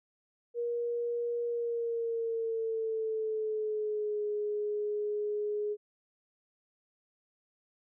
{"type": "tone with pitch glide", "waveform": "sine", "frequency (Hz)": [474.6, 418], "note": ["A#4", "G#4"], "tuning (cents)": [31, 11], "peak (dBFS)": -30, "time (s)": [0.54, 5.77], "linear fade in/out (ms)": 50, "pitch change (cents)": -220, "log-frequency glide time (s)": [1.45, 4.23], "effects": []}